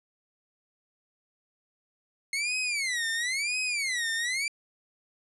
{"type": "tone with vibrato", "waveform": "sawtooth", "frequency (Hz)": 2139, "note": "C7", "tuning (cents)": 38, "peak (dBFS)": -24, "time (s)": [2.33, 4.48], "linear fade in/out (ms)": 2, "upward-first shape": "sine", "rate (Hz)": 0.98, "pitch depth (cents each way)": 290, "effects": ["resampled to 24000 Hz"]}